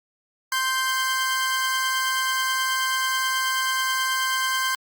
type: tone pair together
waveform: sawtooth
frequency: 1046.5 / 1565.1 Hz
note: C6 / G6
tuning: 0 / -3 cents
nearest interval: perfect fifth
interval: 697 cents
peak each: -21 dBFS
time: 0.52-4.75 s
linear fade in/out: 2 ms
effects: Opus 48 kbps